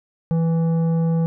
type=tone with tanh clipping; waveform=sine; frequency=164.81 Hz; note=E3; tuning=in tune; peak=-18 dBFS; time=0.31-1.26 s; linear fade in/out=0 ms; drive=10 dB; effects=none